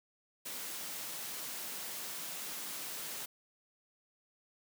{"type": "high-pass noise", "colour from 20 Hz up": "white", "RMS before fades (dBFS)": -42, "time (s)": [0.45, 3.26], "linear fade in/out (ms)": 10, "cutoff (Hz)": 140, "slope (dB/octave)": 24, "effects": []}